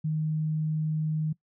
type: tone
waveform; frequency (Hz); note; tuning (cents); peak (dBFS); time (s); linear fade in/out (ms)
sine; 155.56; D#3; 0; -25; 0.04-1.33; 10
effects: noise-tail reverb RT60 0.1 s tail -21 dB re dry